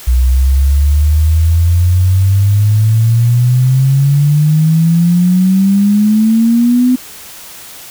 sine exponential sweep, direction up, 61.2 to 254.6 Hz, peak -6 dBFS, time 0.07-6.96 s, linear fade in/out 10 ms, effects white hiss -32 dBFS RMS until 7.9 s

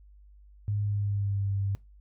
sine tone with pitch glide, 103.1 to 98.9 Hz, G#2 to G2, -12 to +16 cents, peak -26 dBFS, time 0.68-1.75 s, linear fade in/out 0 ms, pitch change -72 cents, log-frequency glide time 0.83-1.5 s, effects noise-tail reverb RT60 0.2 s tail -20 dB re dry + added 50 Hz sine -51 dBFS peak until 2 s

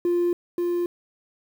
triangle tone with echo, 349.2 Hz, F4, in tune, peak -16 dBFS, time 0.05-0.33 s, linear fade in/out 2 ms, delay 530 ms, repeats 1, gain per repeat -3 dB, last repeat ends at 0.86 s, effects tanh soft clip ceiling -15 dBFS + 8-bit

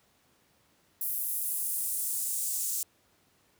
white noise with high-pass filter sweep, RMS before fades -32 dBFS, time 1.01-2.83 s, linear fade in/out 2 ms, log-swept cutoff 12000 to 7200 Hz, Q 1.7, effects pink hiss -67 dBFS RMS until 3.59 s + high-pass 80 Hz 12 dB/octave

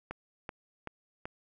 click train, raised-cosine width 0.5 ms, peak -23 dBFS, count 4, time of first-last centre 0.11-1.255 s, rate 2.62 Hz, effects none

